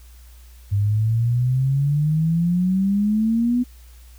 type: exponential sweep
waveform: sine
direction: up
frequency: 99 to 249.9 Hz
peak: -16 dBFS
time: 0.71-3.64 s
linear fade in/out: 20 ms
effects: added 60 Hz sine -42 dBFS peak until 4.18 s + white hiss -54 dBFS RMS until 4.18 s